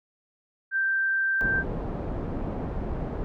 sine tone, 1568 Hz, G6, in tune, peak -22 dBFS, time 0.71-1.64 s, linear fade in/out 50 ms
pink low-pass noise, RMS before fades -31 dBFS, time 1.41-3.24 s, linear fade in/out 0 ms, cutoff 650 Hz, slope 12 dB/octave
effects none

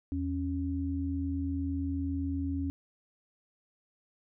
sine tone pair together, 82.41 / 275.5 Hz, E2 / C#4, 0 / -11 cents, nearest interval octave + major sixth, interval 2089 cents, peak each -33 / -32 dBFS, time 0.12-2.7 s, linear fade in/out 0 ms, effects none

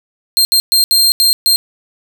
sawtooth tone bursts at uneven times, 4186 Hz, C8, in tune, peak -5 dBFS, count 6, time 0.37-0.45 / 0.52-0.6 / 0.72-0.84 / 0.91-1.12 / 1.2-1.33 / 1.46-1.56 s, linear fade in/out 0 ms, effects 7-bit

